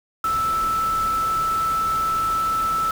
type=tone in noise; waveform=sine; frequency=1318.5 Hz; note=E6; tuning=in tune; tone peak=-19 dBFS; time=0.24-2.91 s; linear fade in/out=2 ms; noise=pink; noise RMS=-34 dBFS; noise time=0.24-2.91 s; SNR=+12 dB; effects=none